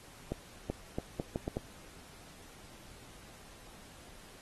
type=accelerating click train; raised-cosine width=2 ms; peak=-20 dBFS; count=7; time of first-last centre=0.32-1.569 s; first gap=380 ms; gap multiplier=0.75; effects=pink hiss -55 dBFS RMS until 4.41 s + AAC 32 kbps